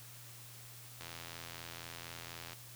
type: click train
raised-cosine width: 0.2 ms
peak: -28 dBFS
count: 129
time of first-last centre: 1.01-2.532 s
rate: 84.1 Hz
effects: added 119 Hz sine -55 dBFS peak until 2.75 s + white hiss -54 dBFS RMS until 2.75 s